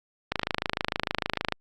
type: click train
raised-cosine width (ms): 0.3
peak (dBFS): -9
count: 33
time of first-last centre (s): 0.32-1.523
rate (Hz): 26.6
effects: Opus 48 kbps